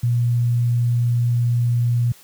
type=tone; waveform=sine; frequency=119.8 Hz; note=A#2; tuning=48 cents sharp; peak=-15 dBFS; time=0.03-2.12 s; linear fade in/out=5 ms; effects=white hiss -48 dBFS RMS until 2.23 s + high-pass 60 Hz 12 dB/octave